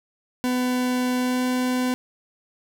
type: tone with pitch glide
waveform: 40% pulse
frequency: 250.5 to 252.2 Hz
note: B3 to B3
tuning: +25 to +36 cents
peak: -20 dBFS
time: 0.44-1.94 s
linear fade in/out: 0 ms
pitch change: +11 cents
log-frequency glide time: 1.17-1.43 s
effects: none